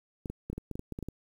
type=clicks; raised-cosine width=3 ms; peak=-24 dBFS; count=12; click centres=0.258 / 0.3 / 0.5 / 0.53 / 0.58 / 0.713 / 0.755 / 0.794 / 0.923 / 0.989 / 1.027 / 1.086 s; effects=9-bit